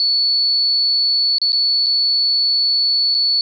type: tone with dropouts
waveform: sine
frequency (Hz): 4435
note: C#8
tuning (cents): 0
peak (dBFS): -13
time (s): 0-3.41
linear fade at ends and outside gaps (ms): 1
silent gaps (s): 1.384-1.416 / 1.521-1.529 / 1.862-1.866 / 3.144-3.148
effects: none